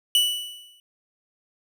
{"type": "tone with exponential decay", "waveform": "45% pulse", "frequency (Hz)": 2960, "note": "F#7", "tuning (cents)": 0, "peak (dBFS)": -14, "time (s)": [0.15, 0.8], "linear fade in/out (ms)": 1, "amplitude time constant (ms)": 140, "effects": []}